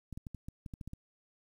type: clicks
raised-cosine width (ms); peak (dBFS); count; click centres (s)
5; -30; 10; 0.127 / 0.175 / 0.268 / 0.347 / 0.485 / 0.662 / 0.738 / 0.812 / 0.876 / 0.934
effects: 10-bit